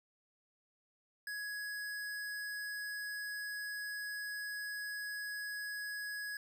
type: tone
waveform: square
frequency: 1672 Hz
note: G#6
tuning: 11 cents sharp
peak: -40 dBFS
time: 1.27-6.37 s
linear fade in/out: 2 ms
effects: none